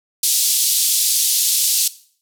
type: band-pass noise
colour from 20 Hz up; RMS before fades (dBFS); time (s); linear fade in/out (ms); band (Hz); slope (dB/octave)
white; -17; 0.23-1.88; 5; 3600 to 13000; 24
effects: noise-tail reverb RT60 0.5 s tail -17 dB re dry